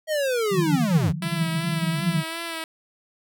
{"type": "linear sweep", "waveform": "square", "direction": "down", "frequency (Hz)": [640, 67.8], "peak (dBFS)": -22, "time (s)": [0.07, 1.13], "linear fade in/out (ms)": 50}
{"type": "band-pass noise", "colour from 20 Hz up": "white", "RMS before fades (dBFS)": -25, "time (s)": [0.51, 2.24], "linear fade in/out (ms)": 20, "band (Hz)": [150, 180], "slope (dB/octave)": 96}
{"type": "tone with vibrato", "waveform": "5% pulse", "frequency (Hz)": 329.8, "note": "E4", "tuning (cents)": 1, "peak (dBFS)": -18, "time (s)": [1.22, 2.64], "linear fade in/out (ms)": 2, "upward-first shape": "sine", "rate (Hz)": 2.7, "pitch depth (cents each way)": 38}
{"effects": []}